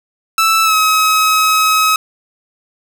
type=tone with pitch glide; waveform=sawtooth; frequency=1318.5 to 1276.5 Hz; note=E6 to D#6; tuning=0 to +44 cents; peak=-6 dBFS; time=0.38-1.96 s; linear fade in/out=2 ms; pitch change=-56 cents; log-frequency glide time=0.64-0.75 s; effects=none